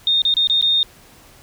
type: tone with dropouts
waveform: sine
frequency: 3670 Hz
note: A#7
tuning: 28 cents flat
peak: -13 dBFS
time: 0.07-0.83 s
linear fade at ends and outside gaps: 1 ms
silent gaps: 0.219-0.251 / 0.34-0.368 / 0.472-0.498 / 0.612-0.625 s
effects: pink hiss -47 dBFS RMS until 1.42 s

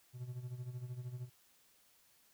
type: tone with tremolo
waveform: triangle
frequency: 124.1 Hz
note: B2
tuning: 9 cents sharp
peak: -37 dBFS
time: 0.13-1.3 s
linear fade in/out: 50 ms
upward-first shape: sine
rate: 13 Hz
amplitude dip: 70%
effects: white hiss -69 dBFS RMS until 2.33 s

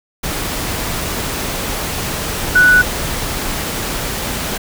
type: tone in noise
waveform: sine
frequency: 1480 Hz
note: F#6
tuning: in tune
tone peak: -6 dBFS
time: 2.55-2.82 s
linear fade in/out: 10 ms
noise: pink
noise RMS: -21 dBFS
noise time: 0.23-4.58 s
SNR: +12 dB
effects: none

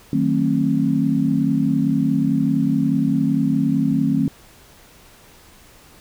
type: chord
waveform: sine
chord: D# diminished seventh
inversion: none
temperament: just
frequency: 155.56 / 186.68 / 224 / 268.8 Hz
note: D#3 / F#3 / A3 / C4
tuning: 0 / +16 / +31 / +47 cents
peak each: -22 / -24 / -21 / -19 dBFS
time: 0.13-4.28 s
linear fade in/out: 2 ms
effects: pink hiss -48 dBFS RMS until 6 s

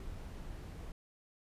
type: noise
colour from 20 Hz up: brown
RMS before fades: -45 dBFS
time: 0-0.92 s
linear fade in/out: 2 ms
effects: resampled to 32000 Hz

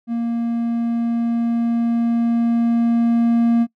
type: tone with level ramp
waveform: triangle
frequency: 233.3 Hz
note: A#3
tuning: 2 cents sharp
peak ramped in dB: -17 to -10 dBFS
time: 0.07-3.67 s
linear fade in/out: 50 ms
effects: noise-tail reverb RT60 0.1 s tail -23 dB re dry

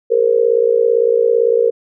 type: tone with amplitude modulation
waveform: sine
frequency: 466.2 Hz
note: A#4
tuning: in tune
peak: -6 dBFS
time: 0.1-1.71 s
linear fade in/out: 20 ms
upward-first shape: sine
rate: 57.8 Hz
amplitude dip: 90%
effects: none

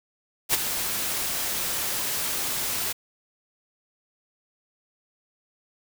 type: noise with ADSR envelope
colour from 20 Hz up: white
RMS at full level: -19 dBFS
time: 0.49-2.93 s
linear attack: 47 ms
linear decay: 21 ms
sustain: -9 dB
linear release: 13 ms
effects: none

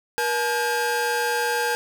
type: tone cluster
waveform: 45% pulse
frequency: 477.5 / 857 / 1601 Hz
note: A#4 / A5 / G6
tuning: +42 / -46 / +36 cents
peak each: -26 dBFS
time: 0.18-1.75 s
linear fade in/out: 0 ms
effects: none

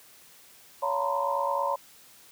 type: tone cluster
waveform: sine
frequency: 562 / 696 / 907 / 956 / 1031 Hz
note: C#5 / F5 / A#5 / A#5 / C6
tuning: +24 / -6 / -48 / +43 / -26 cents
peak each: -30 / -39 / -31 / -31 / -31 dBFS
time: 0.82-1.76 s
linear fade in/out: 10 ms
effects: white hiss -54 dBFS RMS until 2.31 s + high-pass 80 Hz 12 dB/octave

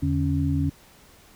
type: tone cluster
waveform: sine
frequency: 83.3 / 146.2 / 277.1 Hz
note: E2 / D3 / C#4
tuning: +19 / -7 / -1 cents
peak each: -25 dBFS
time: 0.02-0.7 s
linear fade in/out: 10 ms
effects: pink hiss -53 dBFS RMS until 1.35 s

